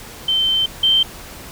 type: tone pair in turn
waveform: sine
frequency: 3100 / 3123 Hz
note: G7 / G7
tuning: -20 / -7 cents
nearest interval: unison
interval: 13 cents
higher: second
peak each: -14 / -11 dBFS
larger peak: second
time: 0.28-0.66 / 0.83-1.03 s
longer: first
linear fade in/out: 5 ms
effects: pink hiss -36 dBFS RMS until 1.51 s